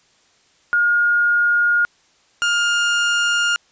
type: tone pair in turn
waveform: sine / 30% pulse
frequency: 1426 / 1412.1 Hz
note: F6 / F6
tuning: +36 / +19 cents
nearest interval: unison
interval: 17 cents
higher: first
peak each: -13 dBFS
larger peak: neither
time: 0.73-1.85 / 2.42-3.56 s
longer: second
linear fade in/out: 0 ms
effects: white hiss -57 dBFS RMS until 3.71 s + resampled to 16000 Hz